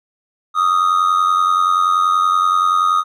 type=tone with amplitude modulation; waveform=triangle; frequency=1244.5 Hz; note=D#6; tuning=in tune; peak=-7 dBFS; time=0.54-3.04 s; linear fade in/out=50 ms; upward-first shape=sine; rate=90.5 Hz; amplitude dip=70%; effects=none